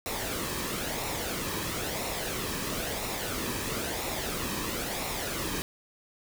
pink noise with flanger, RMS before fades -33 dBFS, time 0.06-5.62 s, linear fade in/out 0 ms, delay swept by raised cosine 0.63 to 1.44 ms, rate 1 Hz, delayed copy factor -0.5, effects none

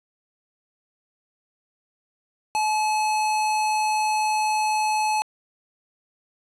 square tone, 858 Hz, A5, 44 cents flat, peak -21 dBFS, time 2.55-5.22 s, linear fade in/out 0 ms, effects resampled to 24000 Hz + 9-bit

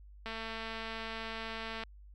click train, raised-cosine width 0.3 ms, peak -25 dBFS, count 354, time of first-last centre 0.26-1.836 s, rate 224 Hz, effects added 50 Hz sine -51 dBFS peak until 2.14 s

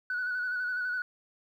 sine tone with vibrato, 1480 Hz, F#6, in tune, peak -28 dBFS, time 0.1-1.02 s, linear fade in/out 2 ms, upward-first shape square, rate 12 Hz, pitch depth 28 cents each way, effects tanh soft clip ceiling -26 dBFS + 11-bit

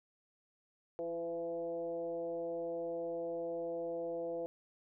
sine tone with frequency modulation, 505 Hz, B4, 39 cents sharp, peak -36 dBFS, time 0.99-4.46 s, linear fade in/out 0 ms, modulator 169 Hz, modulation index 0.88, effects none

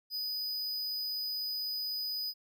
square tone, 4978 Hz, D#8, in tune, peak -34 dBFS, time 0.1-2.34 s, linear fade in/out 50 ms, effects none

